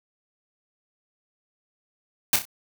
white noise with echo, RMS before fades -18 dBFS, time 2.33-2.36 s, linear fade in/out 2 ms, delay 31 ms, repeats 3, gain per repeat -8 dB, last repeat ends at 2.453 s, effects none

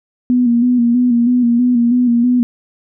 sine tone with vibrato, 241.9 Hz, B3, 36 cents flat, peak -9 dBFS, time 0.3-2.43 s, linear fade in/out 0 ms, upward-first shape square, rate 3.1 Hz, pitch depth 41 cents each way, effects none

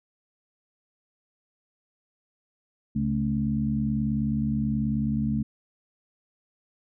harmonic tone with a mistuned harmonic, 69.3 Hz, C#2, in tune, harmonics 1 / 2 / 3 / 4, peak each -34 / -29 / -25 / -34 dBFS, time 2.95-5.43 s, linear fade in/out 10 ms, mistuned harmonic 3, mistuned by +77 cents, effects none

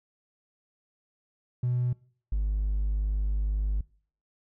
triangle tone pair in turn, 123.47 / 50.99 Hz, B2 / G#1, 0 / -31 cents, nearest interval octave + minor third, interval 1531 cents, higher first, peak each -21 dBFS, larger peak neither, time 1.63-1.93 / 2.32-3.81 s, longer second, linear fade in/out 5 ms, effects noise-tail reverb RT60 0.5 s tail -25 dB re dry + tanh soft clip ceiling -20 dBFS

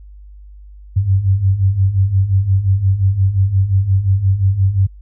sine beating tone pair, 92.9 / 98.6 Hz, F#2 / G2, +7 / +11 cents, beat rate 5.7 Hz, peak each -17 / -12 dBFS, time 0.96-4.87 s, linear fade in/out 10 ms, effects added 50 Hz sine -35 dBFS peak until 5.01 s

